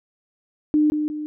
sine tone with echo, 302 Hz, D4, 48 cents sharp, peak -14 dBFS, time 0.74-0.9 s, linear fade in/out 0 ms, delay 180 ms, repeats 2, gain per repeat -6 dB, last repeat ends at 1.26 s, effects none

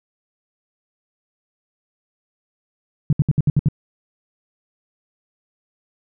sine tone bursts, 146.8 Hz, D3, in tune, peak -11 dBFS, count 7, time 3.1-3.686 s, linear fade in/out 2 ms, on 28 ms, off 65 ms, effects none

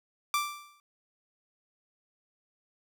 sawtooth tone with exponential decay, 1174.7 Hz, D6, in tune, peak -20 dBFS, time 0.34-0.8 s, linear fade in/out 1 ms, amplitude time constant 100 ms, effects none

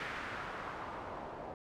white noise with low-pass filter sweep, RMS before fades -43 dBFS, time 0-1.54 s, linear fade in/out 2 ms, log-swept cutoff 1900 to 700 Hz, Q 1.6, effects none

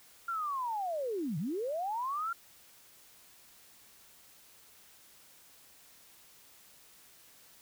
sine linear two-way sweep, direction down then up, 1400 to 138.59 to 1400 Hz, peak -32 dBFS, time 0.28-2.33 s, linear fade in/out 5 ms, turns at 1.38 s, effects white hiss -59 dBFS RMS until 7.61 s

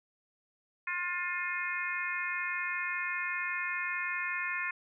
harmonic tone, 354.9 Hz, F4, 28 cents sharp, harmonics 3 / 4 / 5 / 6 / 7, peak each -40 / -40 / -36 / -38 / -38 dBFS, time 0.87-4.71 s, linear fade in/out 5 ms, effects none

